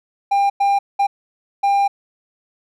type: tone bursts at uneven times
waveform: triangle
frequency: 799 Hz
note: G5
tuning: 33 cents sharp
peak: -11 dBFS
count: 4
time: 0.31-0.5 / 0.6-0.79 / 0.99-1.07 / 1.63-1.88 s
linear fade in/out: 10 ms
effects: none